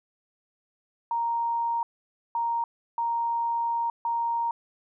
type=tone bursts at uneven times; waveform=sine; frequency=932.3 Hz; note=A#5; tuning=in tune; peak=-24 dBFS; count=4; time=1.11-1.83 / 2.35-2.64 / 2.98-3.9 / 4.05-4.51 s; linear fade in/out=2 ms; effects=none

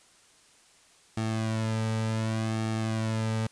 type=tone with flanger; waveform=sawtooth; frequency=111 Hz; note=A2; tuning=16 cents sharp; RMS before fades=-29 dBFS; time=1.17-3.47 s; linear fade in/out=5 ms; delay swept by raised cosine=2 to 2.84 ms; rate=0.67 Hz; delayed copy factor=-0.85; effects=white hiss -59 dBFS RMS until 3.51 s + resampled to 22050 Hz

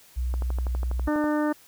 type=tone with pitch glide; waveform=sine; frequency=61.74 to 61.31 Hz; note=B1 to B1; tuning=0 to -12 cents; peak=-24 dBFS; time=0.16-1.09 s; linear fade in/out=20 ms; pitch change=-12 cents; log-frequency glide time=0.69-0.9 s
type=click train; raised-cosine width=1 ms; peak=-22 dBFS; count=12; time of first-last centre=0.34-1.242 s; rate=12.2 Hz
type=harmonic tone; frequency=300 Hz; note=D4; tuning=37 cents sharp; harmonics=1 / 2 / 3 / 4 / 5 / 6; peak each=-23 / -29 / -33 / -35 / -37 / -39 dBFS; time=1.07-1.53 s; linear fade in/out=10 ms
effects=white hiss -54 dBFS RMS until 1.67 s

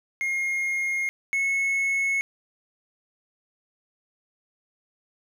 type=tone pair in turn; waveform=triangle; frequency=2140 / 2191 Hz; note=C7 / C#7; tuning=+38 / -21 cents; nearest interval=unison; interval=41 cents; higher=second; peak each=-22 / -20 dBFS; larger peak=second; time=0.21-1.09 / 1.33-2.21 s; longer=neither; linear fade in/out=0 ms; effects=none

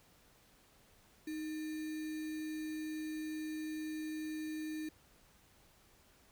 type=tone with sample-and-hold; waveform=sine; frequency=311.1 Hz; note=D#4; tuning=in tune; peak=-38 dBFS; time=1.27-4.89 s; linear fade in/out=5 ms; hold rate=2100 Hz; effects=pink hiss -66 dBFS RMS until 6.31 s

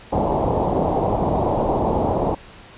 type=low-pass noise; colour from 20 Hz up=white; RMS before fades=-20 dBFS; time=0.12-2.35 s; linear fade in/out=10 ms; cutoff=910 Hz; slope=48 dB/octave; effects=pink hiss -43 dBFS RMS until 2.77 s + resampled to 8000 Hz

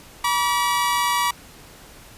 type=tone pair together; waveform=sawtooth; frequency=964.3 / 1148 Hz; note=B5 / D6; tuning=-42 / -40 cents; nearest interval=minor third; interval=302 cents; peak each=-17 / -19 dBFS; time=0.24-1.31 s; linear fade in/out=5 ms; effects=pink hiss -45 dBFS RMS until 2.17 s + resampled to 32000 Hz

